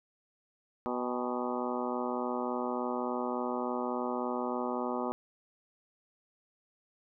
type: harmonic tone with a mistuned harmonic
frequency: 123.47 Hz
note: B2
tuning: in tune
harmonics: 2 / 3 / 4 / 5 / 6 / 7 / 8 / 9 / 10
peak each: -36 / -38 / -39 / -40 / -41 / -41 / -42 / -43 / -43 dBFS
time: 0.86-5.12 s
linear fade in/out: 0 ms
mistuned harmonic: 6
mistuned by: +86 cents
effects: none